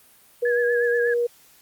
sine tone with pitch glide, 482 to 477.3 Hz, B4 to A#4, -42 to +41 cents, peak -19 dBFS, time 0.42-1.27 s, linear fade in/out 10 ms, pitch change -17 cents, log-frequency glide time 0.57-0.93 s
sine tone with vibrato, 1679 Hz, G#6, 18 cents sharp, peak -24 dBFS, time 0.45-1.14 s, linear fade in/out 5 ms, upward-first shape sine, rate 8.3 Hz, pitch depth 55 cents each way
effects white hiss -54 dBFS RMS until 1.61 s + Opus 32 kbps

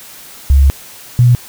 sine tone pair in turn, 68.6 / 122.23 Hz, C#2 / B2, -17 / -17 cents, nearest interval minor seventh, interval 1000 cents, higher second, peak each -4 dBFS, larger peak neither, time 0.5-0.7 / 1.19-1.35 s, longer first, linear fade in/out 0 ms, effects white hiss -35 dBFS RMS until 1.48 s

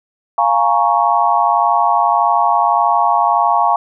sine chord, Bb minor seventh, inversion second, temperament equal, 698.5 / 830.6 / 932.3 / 1108.7 Hz, F5 / Ab5 / Bb5 / Db6, 0 / 0 / 0 / 0 cents, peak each -16 dBFS, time 0.38-3.76 s, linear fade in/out 2 ms, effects none

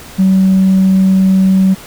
triangle tone with tanh clipping, 190 Hz, F#3, 46 cents sharp, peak -6 dBFS, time 0.18-1.75 s, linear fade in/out 20 ms, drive 5 dB, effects pink hiss -33 dBFS RMS until 1.86 s

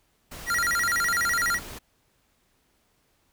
pink noise, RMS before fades -40 dBFS, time 0.31-1.79 s, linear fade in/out 10 ms
square tone with vibrato, 1632 Hz, G#6, 31 cents flat, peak -23 dBFS, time 0.46-1.6 s, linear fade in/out 50 ms, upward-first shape square, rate 12 Hz, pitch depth 280 cents each way
effects pink hiss -68 dBFS RMS until 3.32 s

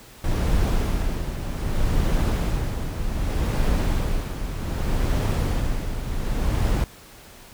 brown noise with tremolo, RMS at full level -20 dBFS, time 0.24-6.84 s, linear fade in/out 2 ms, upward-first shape sine, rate 0.65 Hz, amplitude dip 60%, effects pink hiss -46 dBFS RMS until 7.53 s

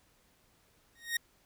sawtooth tone with exponential growth, 1864.7 Hz, A#6, in tune, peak -23 dBFS, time 0.95-1.17 s, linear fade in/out 5 ms, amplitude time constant 47 ms, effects pink hiss -68 dBFS RMS until 1.45 s

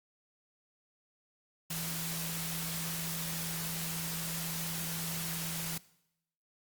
sine tone in noise, 164.81 Hz, E3, in tune, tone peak -40 dBFS, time 1.7-5.78 s, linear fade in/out 5 ms, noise white, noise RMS -38 dBFS, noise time 1.7-5.78 s, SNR -5 dB, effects noise-tail reverb RT60 0.8 s tail -20 dB re dry + Opus 48 kbps

